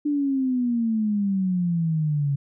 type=exponential sweep; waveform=sine; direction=down; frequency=297.4 to 138.59 Hz; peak=-20 dBFS; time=0.05-2.36 s; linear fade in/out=10 ms; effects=none